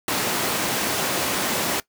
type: high-pass noise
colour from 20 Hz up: pink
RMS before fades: -24 dBFS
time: 0.08-1.8 s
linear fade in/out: 2 ms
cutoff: 220 Hz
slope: 12 dB/octave
effects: noise-tail reverb RT60 0.1 s tail -19 dB re dry